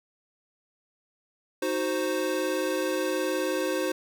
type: chord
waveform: square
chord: C diminished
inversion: first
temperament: equal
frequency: 311.1 / 370 / 523.3 Hz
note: Eb4 / Gb4 / C5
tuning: 0 / 0 / 0 cents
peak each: -32 / -31 / -30 dBFS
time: 1.62-3.92 s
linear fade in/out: 5 ms
effects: none